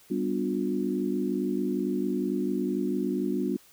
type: chord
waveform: sine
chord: G dominant seventh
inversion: none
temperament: equal with one note detuned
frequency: 196 / 246.9 / 293.7 / 358.2 Hz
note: G3 / B3 / D4 / F4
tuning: 0 / 0 / 0 / +44 cents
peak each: -31 dBFS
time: 0.1-3.57 s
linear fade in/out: 10 ms
effects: white hiss -57 dBFS RMS until 3.72 s